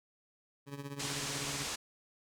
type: tone with tremolo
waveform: 20% pulse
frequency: 140.8 Hz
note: C#3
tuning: 27 cents sharp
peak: -33 dBFS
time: 0.66-1.68 s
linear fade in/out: 50 ms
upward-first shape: triangle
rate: 16 Hz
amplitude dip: 80%
type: low-pass noise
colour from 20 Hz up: white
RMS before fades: -39 dBFS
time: 0.99-1.76 s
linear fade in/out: 10 ms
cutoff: 8100 Hz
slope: 24 dB/octave
effects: none